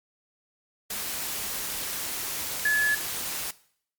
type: tone in noise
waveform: sine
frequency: 1709 Hz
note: G#6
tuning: 49 cents sharp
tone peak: -19 dBFS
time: 2.65-2.95 s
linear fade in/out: 5 ms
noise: white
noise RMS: -32 dBFS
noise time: 0.9-3.51 s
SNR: +10 dB
effects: noise-tail reverb RT60 0.6 s tail -19 dB re dry + MP3 96 kbps